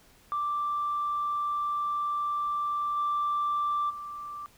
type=tone with level steps; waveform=sine; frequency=1174.7 Hz; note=D6; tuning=in tune; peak=-26 / -24 / -36 dBFS; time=0.32-4.46 s; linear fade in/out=0 ms; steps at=2.96 / 3.89 s; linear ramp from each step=20 ms; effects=tanh soft clip ceiling -22 dBFS + pink hiss -59 dBFS RMS until 4.57 s